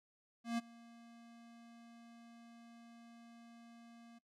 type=tone with ADSR envelope; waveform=square; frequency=233.1 Hz; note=A#3; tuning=in tune; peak=-34 dBFS; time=0.44-4.19 s; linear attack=140 ms; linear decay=23 ms; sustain=-23 dB; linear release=13 ms; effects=noise-tail reverb RT60 0.1 s tail -20 dB re dry + low-pass 8000 Hz 12 dB/octave